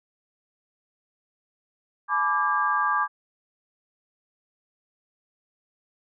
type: tone cluster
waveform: sine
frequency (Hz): 853 / 995 / 1172 / 1615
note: G#5 / B5 / D6 / G#6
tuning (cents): +46 / +13 / -4 / -49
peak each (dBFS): -30 / -29 / -23 / -27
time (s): 2.08-3.08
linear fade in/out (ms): 50
effects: none